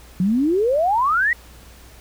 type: exponential sweep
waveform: sine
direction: up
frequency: 174.2 to 1975.5 Hz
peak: -15 dBFS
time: 0.2-1.33 s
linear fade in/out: 2 ms
effects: added 60 Hz sine -44 dBFS peak until 2 s + pink hiss -47 dBFS RMS until 2 s